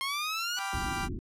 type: linear sweep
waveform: 15% pulse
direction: up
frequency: 1062 to 1480 Hz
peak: -24 dBFS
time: 0.01-0.59 s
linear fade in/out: 0 ms
type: chord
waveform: 30% pulse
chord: G dominant seventh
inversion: none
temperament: equal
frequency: 784 / 987.8 / 1174.7 / 1396.9 Hz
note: G5 / B5 / D6 / F6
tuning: 0 / 0 / 0 / 0 cents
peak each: -33 / -37 / -36 / -36 dBFS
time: 0.56-1.09 s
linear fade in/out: 50 ms
type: low-pass noise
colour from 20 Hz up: pink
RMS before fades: -36 dBFS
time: 0.73-1.19 s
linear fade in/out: 0 ms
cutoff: 390 Hz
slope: 96 dB/octave
effects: low-pass 12000 Hz 12 dB/octave